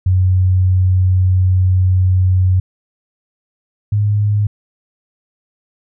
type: tone pair in turn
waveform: sine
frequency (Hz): 92.5 / 103.83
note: F#2 / G#2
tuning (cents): 0 / 0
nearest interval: major second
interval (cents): 200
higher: second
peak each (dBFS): -9 / -11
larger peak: first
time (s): 0.06-2.6 / 3.92-4.47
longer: first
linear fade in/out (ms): 5
effects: none